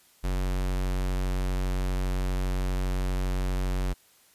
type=tone; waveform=square; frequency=46.25 Hz; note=F#1; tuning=in tune; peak=-26 dBFS; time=0.23-3.94 s; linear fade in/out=20 ms; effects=white hiss -60 dBFS RMS until 4.34 s + resampled to 32000 Hz